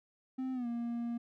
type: tone with pitch glide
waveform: triangle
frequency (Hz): 260 to 235.7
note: C4 to A#3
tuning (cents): -11 to +19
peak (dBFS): -32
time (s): 0.38-1.18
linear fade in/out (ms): 10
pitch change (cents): -170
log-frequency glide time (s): 0.53-0.67
effects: none